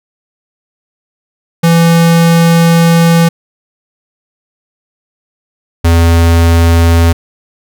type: tone pair in turn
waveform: square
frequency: 167.4 / 83.85 Hz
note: E3 / E2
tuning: +27 / +30 cents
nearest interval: octave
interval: 1197 cents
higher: first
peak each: -5 dBFS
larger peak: neither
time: 1.63-3.29 / 5.84-7.13 s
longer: first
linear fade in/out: 10 ms
effects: none